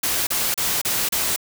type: noise bursts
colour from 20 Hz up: white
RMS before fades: -22 dBFS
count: 5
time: 0.03-1.362 s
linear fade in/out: 5 ms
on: 240 ms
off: 33 ms
effects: none